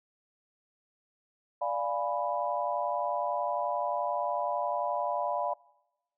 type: chord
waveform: sine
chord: D diminished seventh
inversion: none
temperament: equal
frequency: 587.3 / 698.5 / 830.6 / 987.8 Hz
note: D5 / F5 / Ab5 / Cb6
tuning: 0 / 0 / 0 / 0 cents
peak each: -33 / -33 / -36 / -33 dBFS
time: 1.61-5.54 s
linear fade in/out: 10 ms
effects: noise-tail reverb RT60 1.0 s tail -24 dB re dry